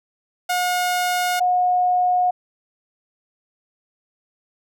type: tone pair in turn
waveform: sawtooth / sine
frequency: 720 / 723.9 Hz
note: F#5 / F#5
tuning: -47 / -38 cents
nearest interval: unison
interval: 9 cents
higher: second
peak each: -15 dBFS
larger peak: neither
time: 0.49-1.4 / 1.4-2.31 s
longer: neither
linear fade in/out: 10 ms
effects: none